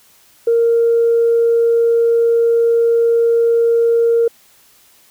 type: tone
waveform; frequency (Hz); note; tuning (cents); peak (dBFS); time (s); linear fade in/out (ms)
sine; 464.4; A#4; -7; -9; 0.47-4.28; 5
effects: tanh soft clip ceiling -5 dBFS + white hiss -50 dBFS RMS until 5.1 s